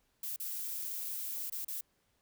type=noise with dropouts; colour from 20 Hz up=violet; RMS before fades=-39 dBFS; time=0.23-1.81 s; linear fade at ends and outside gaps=5 ms; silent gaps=0.362-0.399 / 1.499-1.521 / 1.648-1.681 s; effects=pink hiss -75 dBFS RMS until 2.21 s

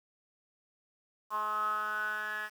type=tone with band-pass filter sweep; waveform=10% pulse; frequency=212.4 Hz; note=G#3; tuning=39 cents sharp; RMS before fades=-34 dBFS; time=1.3-2.5 s; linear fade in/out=50 ms; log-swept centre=1100 to 1800 Hz; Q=9.9; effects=9-bit

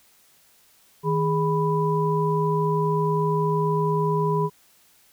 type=tone cluster; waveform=sine; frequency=158.1 / 413.1 / 988 Hz; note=D#3 / G#4 / B5; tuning=+28 / -9 / 0 cents; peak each=-23 / -24 / -25 dBFS; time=1.03-4.5 s; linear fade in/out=50 ms; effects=white hiss -58 dBFS RMS until 5.12 s

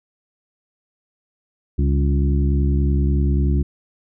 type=harmonic tone with a mistuned harmonic; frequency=70.4 Hz; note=C#2; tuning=27 cents sharp; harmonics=1 / 2 / 3 / 4 / 5; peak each=-16 / -22 / -26 / -28 / -30 dBFS; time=1.78-3.63 s; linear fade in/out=10 ms; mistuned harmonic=3; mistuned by=-58 cents; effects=none

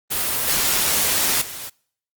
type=noise with level steps; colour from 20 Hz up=white; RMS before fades=-22 / -19 / -33 dBFS; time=0.1-1.7 s; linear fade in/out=20 ms; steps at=0.47 / 1.41 s; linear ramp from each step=10 ms; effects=noise-tail reverb RT60 0.6 s tail -25 dB re dry + Opus 24 kbps

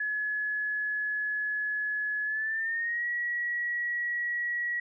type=tone with pitch glide; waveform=sine; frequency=1700 to 1919.2 Hz; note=G#6 to A#6; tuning=+40 to +50 cents; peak=-28 dBFS; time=0-4.8 s; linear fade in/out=5 ms; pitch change=+210 cents; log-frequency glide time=2.24-3.07 s; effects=none

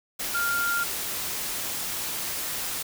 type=tone in noise; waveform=sine; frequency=1396.9 Hz; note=F6; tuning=in tune; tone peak=-24 dBFS; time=0.34-0.84 s; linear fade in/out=10 ms; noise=white; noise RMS=-31 dBFS; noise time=0.19-2.83 s; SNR=+4 dB; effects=none

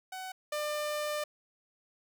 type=tone pair in turn; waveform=sawtooth; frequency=750 / 597.9 Hz; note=F#5 / D5; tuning=+23 / +31 cents; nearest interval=major third; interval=392 cents; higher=first; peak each=-35 / -28 dBFS; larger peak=second; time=0.12-0.32 / 0.52-1.24 s; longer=second; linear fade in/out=5 ms; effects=none

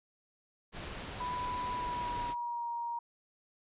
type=noise; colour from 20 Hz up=pink; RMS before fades=-42 dBFS; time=0.72-2.35 s; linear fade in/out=50 ms
type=tone with pitch glide; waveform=sine; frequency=990 to 942 Hz; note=B5 to A#5; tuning=+4 to +18 cents; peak=-34 dBFS; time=1.2-2.99 s; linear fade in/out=5 ms; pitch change=-86 cents; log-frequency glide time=1.69-2.68 s
effects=resampled to 8000 Hz

